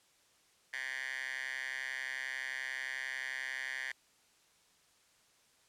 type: tone with high-pass filter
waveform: 10% pulse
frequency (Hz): 131.3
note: C3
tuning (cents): +6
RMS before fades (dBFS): -40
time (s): 0.73-3.92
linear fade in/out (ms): 5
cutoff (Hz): 1800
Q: 5.5
effects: white hiss -68 dBFS RMS until 5.68 s + low-pass 9000 Hz 12 dB/octave